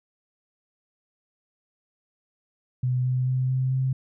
sine tone with pitch steps, 126.2 / 127.45 / 128.7 / 129.97 / 131.26 Hz, B2 / C3 / C3 / C3 / C3, +38 / -45 / -28 / -11 / +6 cents, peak -21 dBFS, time 2.83-3.93 s, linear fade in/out 5 ms, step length 220 ms, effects none

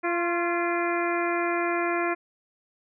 harmonic tone with a mistuned harmonic, 344 Hz, F4, 26 cents flat, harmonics 1 / 2 / 3 / 4 / 5 / 6 / 7, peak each -27 / -30 / -32 / -33 / -34 / -35 / -35 dBFS, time 0.03-2.15 s, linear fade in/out 20 ms, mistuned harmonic 3, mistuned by +39 cents, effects none

